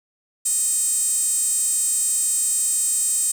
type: tone with high-pass filter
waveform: sawtooth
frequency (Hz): 622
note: D#5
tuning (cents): -1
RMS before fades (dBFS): -21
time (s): 0.45-3.32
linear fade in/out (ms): 10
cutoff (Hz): 8100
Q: 8.9
effects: none